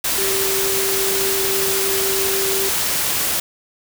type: tone in noise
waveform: sine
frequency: 388.7 Hz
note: G4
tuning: 15 cents flat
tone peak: -22 dBFS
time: 0.18-2.69 s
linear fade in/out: 5 ms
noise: white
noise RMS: -20 dBFS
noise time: 0.04-3.4 s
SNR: -5 dB
effects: none